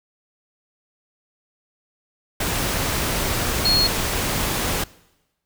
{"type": "tone in noise", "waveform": "sine", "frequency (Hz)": 4299, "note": "C8", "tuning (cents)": 46, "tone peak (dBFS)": -16, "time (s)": [3.65, 3.87], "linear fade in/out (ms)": 5, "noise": "pink", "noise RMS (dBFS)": -23, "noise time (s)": [2.4, 4.84], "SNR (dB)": 4, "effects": ["noise-tail reverb RT60 1.0 s tail -22 dB re dry"]}